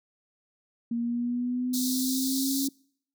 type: linear sweep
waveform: sine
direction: up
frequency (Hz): 233.1 to 274.6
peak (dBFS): -26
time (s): 0.91-2.69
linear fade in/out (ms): 5
type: high-pass noise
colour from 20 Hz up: pink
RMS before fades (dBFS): -32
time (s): 1.73-2.68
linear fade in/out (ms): 10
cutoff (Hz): 3700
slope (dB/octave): 96
effects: noise-tail reverb RT60 0.6 s tail -26 dB re dry